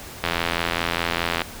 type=click train; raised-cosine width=0.3 ms; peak=-5 dBFS; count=101; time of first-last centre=0.24-1.418 s; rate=84.9 Hz; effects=pink hiss -38 dBFS RMS until 1.6 s